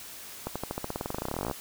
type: accelerating click train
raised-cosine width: 1 ms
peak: -17 dBFS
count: 27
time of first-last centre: 0.47-1.512 s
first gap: 86 ms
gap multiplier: 0.93
effects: white hiss -44 dBFS RMS until 1.6 s